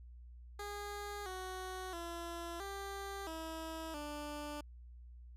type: tone with pitch steps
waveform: 15% pulse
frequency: 409.6 / 371.8 / 340 / 395 / 322.7 / 295.2 Hz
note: G#4 / F#4 / F4 / G4 / E4 / D4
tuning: -24 / +8 / -46 / +13 / -37 / +9 cents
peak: -36 dBFS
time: 0.59-4.61 s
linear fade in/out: 5 ms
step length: 670 ms
effects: added 60 Hz sine -51 dBFS peak until 5.36 s + resampled to 32000 Hz